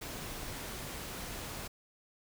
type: noise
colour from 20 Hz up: pink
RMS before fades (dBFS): -42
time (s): 0.01-1.68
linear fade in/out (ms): 10
effects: none